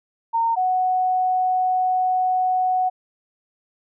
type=tone pair in turn; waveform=sine; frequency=917 / 740 Hz; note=A#5 / F#5; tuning=-29 / 0 cents; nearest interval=major third; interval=371 cents; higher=first; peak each=-17 dBFS; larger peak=neither; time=0.33-0.56 / 0.56-2.9 s; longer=second; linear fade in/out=20 ms; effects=none